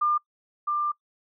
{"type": "tone pair in turn", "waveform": "sine", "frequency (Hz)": [1200, 1191], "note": ["D6", "D6"], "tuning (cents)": [37, 24], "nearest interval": "unison", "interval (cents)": 13, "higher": "first", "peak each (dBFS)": [-20, -23], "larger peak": "first", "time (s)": [[0.01, 0.18], [0.67, 0.92]], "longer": "second", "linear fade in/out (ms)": 10, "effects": ["noise-tail reverb RT60 0.1 s tail -25 dB re dry"]}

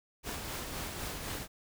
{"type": "noise with tremolo", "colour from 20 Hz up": "pink", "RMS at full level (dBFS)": -38, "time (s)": [0.23, 1.48], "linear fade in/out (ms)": 50, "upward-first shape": "sine", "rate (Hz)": 3.9, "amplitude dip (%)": 35, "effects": []}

